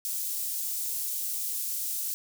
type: high-pass noise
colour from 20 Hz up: white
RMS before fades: -32 dBFS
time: 0.05-2.14 s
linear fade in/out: 0 ms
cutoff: 7000 Hz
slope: 12 dB/octave
effects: none